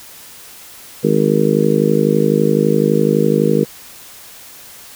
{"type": "harmonic tone", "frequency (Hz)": 51.91, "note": "G#1", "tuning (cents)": 0, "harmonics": [3, 4, 5, 6, 7, 8, 9], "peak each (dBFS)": [-18, -17, -22, -20, -21, -18, -17], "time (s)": [1.03, 3.65], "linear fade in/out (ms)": 20, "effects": ["white hiss -38 dBFS RMS until 4.95 s"]}